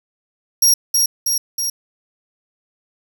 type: tone with echo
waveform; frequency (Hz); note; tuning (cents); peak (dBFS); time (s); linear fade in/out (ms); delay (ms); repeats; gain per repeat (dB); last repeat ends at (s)
25% pulse; 5620; F8; +10; -5; 0.62-0.74; 5; 320; 3; -3; 1.7
effects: none